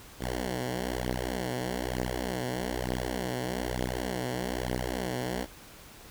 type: beating tone pair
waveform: 5% pulse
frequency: 61.9 / 63 Hz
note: B1 / B1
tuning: +5 / +35 cents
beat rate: 1.1 Hz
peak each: -22 dBFS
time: 0.19-5.47 s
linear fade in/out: 50 ms
effects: pink hiss -50 dBFS RMS until 6.1 s